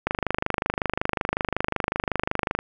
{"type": "click train", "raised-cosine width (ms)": 0.5, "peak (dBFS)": -7, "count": 65, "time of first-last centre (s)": [0.07, 2.59], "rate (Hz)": 25.4, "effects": []}